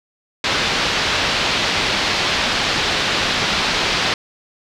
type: low-pass noise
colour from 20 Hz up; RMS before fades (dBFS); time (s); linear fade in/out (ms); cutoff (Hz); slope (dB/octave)
white; -19; 0.44-4.14; 2; 4500; 24
effects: none